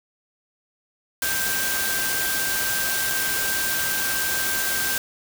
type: tone in noise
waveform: sine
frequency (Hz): 1572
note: G6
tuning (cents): +4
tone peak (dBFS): -27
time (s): 1.22-4.98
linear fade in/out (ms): 2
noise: white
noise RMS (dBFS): -25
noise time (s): 1.22-4.98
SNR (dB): -5
effects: none